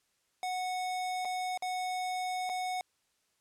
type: tone with dropouts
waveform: square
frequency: 736 Hz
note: F#5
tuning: 9 cents flat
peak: -33 dBFS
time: 0.43-2.81 s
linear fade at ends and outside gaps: 1 ms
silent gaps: 1.249-1.253 / 1.575-1.623 / 2.493-2.497 s
effects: white hiss -75 dBFS RMS until 3.4 s + low-pass 10000 Hz 12 dB/octave